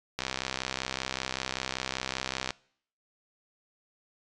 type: click train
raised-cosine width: 0.2 ms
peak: -13 dBFS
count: 152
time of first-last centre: 0.19-2.506 s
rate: 65.2 Hz
effects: noise-tail reverb RT60 0.6 s tail -23 dB re dry + resampled to 24000 Hz